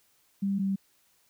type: tone pair in turn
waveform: sine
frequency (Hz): 197.3 / 194.58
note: G3 / G3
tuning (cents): +11 / -13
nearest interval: unison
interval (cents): 24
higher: first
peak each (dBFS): -25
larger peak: neither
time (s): 0.42-0.59 / 0.59-0.76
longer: neither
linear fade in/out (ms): 10
effects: white hiss -67 dBFS RMS until 1.29 s